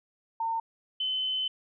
sine tone pair in turn, 908 / 3045 Hz, A#5 / F#7, -46 / +49 cents, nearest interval octave + major sixth, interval 2095 cents, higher second, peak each -27 dBFS, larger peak neither, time 0.4-0.6 / 1-1.48 s, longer second, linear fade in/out 5 ms, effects none

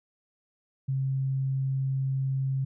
sine tone, 134.1 Hz, C3, 43 cents sharp, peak -25 dBFS, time 0.88-2.65 s, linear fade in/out 10 ms, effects none

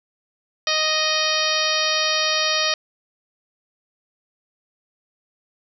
harmonic tone with a mistuned harmonic, 622.3 Hz, D#5, in tune, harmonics 1 / 2 / 3 / 4 / 5 / 6 / 7 / 8 / 9, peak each -27 / -27 / -27 / -27 / -27 / -27 / -27 / -27 / -27 dBFS, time 0.67-2.74 s, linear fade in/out 2 ms, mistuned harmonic 8, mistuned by -33 cents, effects none

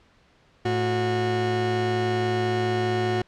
30% pulse tone pair together, 110 / 364.6 Hz, A2 / F#4, 0 / -25 cents, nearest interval octave + major sixth, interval 2075 cents, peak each -24 / -21 dBFS, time 0.65-3.22 s, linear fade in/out 5 ms, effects pink hiss -59 dBFS RMS until 3.27 s + low-pass 4000 Hz 12 dB/octave

